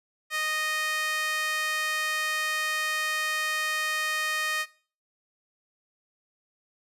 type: tone with high-pass filter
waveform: sawtooth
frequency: 620 Hz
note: D#5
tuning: 6 cents flat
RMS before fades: -29 dBFS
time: 0.3-4.66 s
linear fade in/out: 50 ms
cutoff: 1700 Hz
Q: 2
effects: noise-tail reverb RT60 0.4 s tail -19 dB re dry + resampled to 32000 Hz